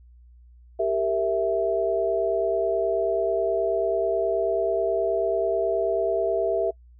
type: chord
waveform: sine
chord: E diminished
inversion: first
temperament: equal with one note detuned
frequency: 392 / 461.3 / 659.3 Hz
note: G4 / Bb4 / E5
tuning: 0 / -18 / 0 cents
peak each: -26 / -27 / -23 dBFS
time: 0.79-6.71 s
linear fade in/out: 10 ms
effects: noise-tail reverb RT60 0.1 s tail -24 dB re dry + added 60 Hz sine -48 dBFS peak until 6.99 s